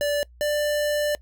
square tone pair in turn, 582 / 591.8 Hz, D5 / D5, -16 / +13 cents, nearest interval unison, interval 29 cents, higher second, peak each -22 dBFS, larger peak neither, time 0.01-0.23 / 0.41-1.15 s, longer second, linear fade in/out 0 ms, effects noise-tail reverb RT60 0.1 s tail -23 dB re dry + added 60 Hz sine -47 dBFS peak until 1.21 s

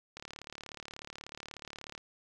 click train, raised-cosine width 0.2 ms, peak -26 dBFS, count 67, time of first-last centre 0.17-1.978 s, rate 36.5 Hz, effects none

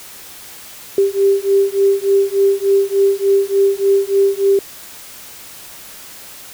sine beating tone pair, 392.7 / 396.1 Hz, G4 / G4, +3 / +18 cents, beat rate 3.4 Hz, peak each -14 dBFS, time 0.98-4.59 s, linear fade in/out 2 ms, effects white hiss -36 dBFS RMS until 6.53 s

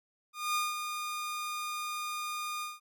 sawtooth tone with ADSR envelope, 1218 Hz, D#6, 37 cents flat, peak -24 dBFS, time 0.33-2.8 s, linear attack 220 ms, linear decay 190 ms, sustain -7 dB, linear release 180 ms, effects none

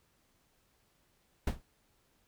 brown noise with exponential decay, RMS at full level -24 dBFS, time 1.47-1.62 s, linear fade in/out 5 ms, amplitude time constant 32 ms, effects pink hiss -72 dBFS RMS until 2.27 s

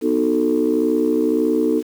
sine chord, B dominant seventh, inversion none, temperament just, 246.9 / 308.7 / 370.4 / 444.5 Hz, B3 / D#4 / F#4 / A4, 0 / -14 / +2 / +18 cents, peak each -21 / -18 / -23 / -19 dBFS, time 0.01-1.83 s, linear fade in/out 50 ms, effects tanh soft clip ceiling -7 dBFS + 7-bit

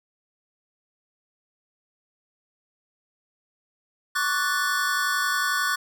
square chord, D major seventh, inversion third, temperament equal with one note detuned, 1108.7 / 1159.8 / 1480 / 1760 Hz, C#6 / D6 / F#6 / A6, 0 / -22 / 0 / 0 cents, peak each -31 / -30 / -26 / -30 dBFS, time 4.15-5.76 s, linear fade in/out 10 ms, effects none

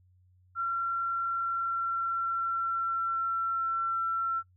sine tone with pitch glide, 1365 to 1349.3 Hz, F6 to E6, -40 to +40 cents, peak -27 dBFS, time 0.55-4.43 s, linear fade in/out 50 ms, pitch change -20 cents, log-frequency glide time 1.08-3.5 s, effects noise-tail reverb RT60 0.1 s tail -18 dB re dry + added 91 Hz sine -60 dBFS peak until 4.56 s

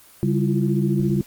sine tone cluster, 140.1 / 197.5 / 333.5 / 348 Hz, C#3 / G3 / E4 / F4, +19 / +13 / +20 / -6 cents, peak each -21 / -21 / -27 / -27 dBFS, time 0.23-1.21 s, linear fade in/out 0 ms, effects white hiss -49 dBFS RMS until 1.26 s + Opus 24 kbps

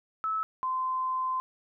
sine tone pair in turn, 1302 / 1033.4 Hz, E6 / C6, -22 / -22 cents, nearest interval major third, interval 400 cents, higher first, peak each -27 dBFS, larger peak neither, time 0.24-0.43 / 0.63-1.4 s, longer second, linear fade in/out 0 ms, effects none

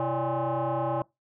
sine tone with frequency modulation, 130.81 Hz, C3, in tune, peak -24 dBFS, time 0-1.02 s, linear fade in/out 2 ms, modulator 232 Hz, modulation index 3.9, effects noise-tail reverb RT60 0.2 s tail -23 dB re dry + tanh soft clip ceiling -21 dBFS

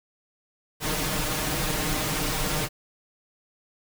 pink noise with comb filter, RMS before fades -27 dBFS, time 0.8-2.69 s, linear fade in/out 50 ms, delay 6.5 ms, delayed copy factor +0.8, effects none

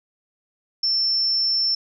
sine tone, 5370 Hz, E8, 31 cents sharp, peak -18 dBFS, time 0.83-1.75 s, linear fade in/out 5 ms, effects none

